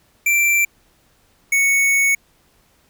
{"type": "tone pair in turn", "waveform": "square", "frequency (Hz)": [2349, 2218], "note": ["D7", "C#7"], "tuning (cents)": [0, 0], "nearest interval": "minor second", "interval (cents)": 100, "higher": "first", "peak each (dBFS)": -14, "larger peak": "neither", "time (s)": [[0.26, 0.65], [1.52, 2.15]], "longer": "second", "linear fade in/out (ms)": 5, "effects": ["pink hiss -58 dBFS RMS until 2.89 s"]}